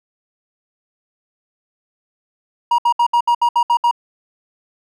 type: tone bursts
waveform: triangle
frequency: 951 Hz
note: A#5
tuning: 34 cents sharp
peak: -9 dBFS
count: 9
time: 2.71-3.912 s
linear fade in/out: 5 ms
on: 74 ms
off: 67 ms
effects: none